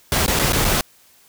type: noise with dropouts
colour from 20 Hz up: pink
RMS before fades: -18 dBFS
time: 0.12-0.81 s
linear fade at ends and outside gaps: 1 ms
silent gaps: 0.263-0.279 / 0.391-0.395 / 0.523-0.531 / 0.645-0.649 s
effects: white hiss -53 dBFS RMS until 1.28 s